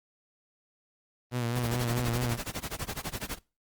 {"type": "tone with vibrato", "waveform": "sawtooth", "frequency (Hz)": 120.4, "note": "B2", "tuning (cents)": -44, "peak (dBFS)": -24, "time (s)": [1.31, 2.38], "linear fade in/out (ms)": 50, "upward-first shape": "sine", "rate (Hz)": 4.7, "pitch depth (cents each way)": 54}
{"type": "noise with tremolo", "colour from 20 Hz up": "pink", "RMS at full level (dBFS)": -33, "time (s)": [1.55, 3.39], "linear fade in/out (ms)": 20, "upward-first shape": "sine", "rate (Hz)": 12, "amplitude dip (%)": 95}
{"effects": ["noise-tail reverb RT60 0.3 s tail -23 dB re dry", "Opus 24 kbps"]}